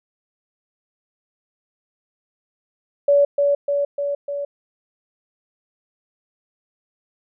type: tone with echo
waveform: sine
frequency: 570 Hz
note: C#5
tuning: 48 cents sharp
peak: -11 dBFS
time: 3.08-3.25 s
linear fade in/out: 5 ms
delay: 300 ms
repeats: 4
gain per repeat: -3 dB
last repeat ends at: 4.45 s
effects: none